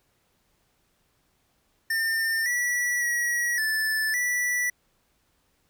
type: tone with pitch steps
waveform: square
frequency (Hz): 1804 / 1947 / 1917 / 1751 / 1961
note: A6 / B6 / A#6 / A6 / B6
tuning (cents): +43 / -25 / +48 / -9 / -13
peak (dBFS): -24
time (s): 1.9-4.7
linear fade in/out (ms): 5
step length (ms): 560
effects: pink hiss -69 dBFS RMS until 5.69 s